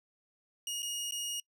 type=tone with dropouts; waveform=20% pulse; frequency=2870 Hz; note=F7; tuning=47 cents sharp; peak=-29 dBFS; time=0.67-1.4 s; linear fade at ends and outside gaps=2 ms; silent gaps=0.822-0.828 / 1.11-1.121 s; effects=noise-tail reverb RT60 0.1 s tail -25 dB re dry